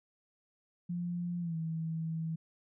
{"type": "tone with pitch glide", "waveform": "sine", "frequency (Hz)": [174.61, 161.98], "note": ["F3", "E3"], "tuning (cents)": [0, -30], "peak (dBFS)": -33, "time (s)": [0.89, 2.36], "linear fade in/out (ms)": 10, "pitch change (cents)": -130, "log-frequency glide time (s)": [1.4, 1.56], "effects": []}